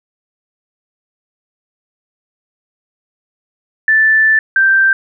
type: tone pair in turn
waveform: sine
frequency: 1760 / 1568 Hz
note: A6 / G6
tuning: 0 / 0 cents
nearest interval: major second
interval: 200 cents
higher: first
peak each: -7 dBFS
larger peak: neither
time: 3.88-4.39 / 4.56-4.93 s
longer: first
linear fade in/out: 2 ms
effects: none